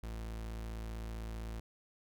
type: tone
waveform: 40% pulse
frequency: 55.6 Hz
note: A1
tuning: 19 cents sharp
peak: -39 dBFS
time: 0.03-1.6 s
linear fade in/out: 5 ms
effects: none